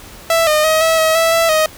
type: tone with pitch steps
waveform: sawtooth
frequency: 661 / 611 / 632 / 649 / 638 / 657 / 663 / 626 Hz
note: E5 / D#5 / D#5 / E5 / D#5 / E5 / E5 / D#5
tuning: +5 / -32 / +27 / -27 / +43 / -6 / +10 / +10 cents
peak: -7 dBFS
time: 0.3-1.66 s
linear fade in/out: 2 ms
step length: 170 ms
effects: pink hiss -37 dBFS RMS until 1.77 s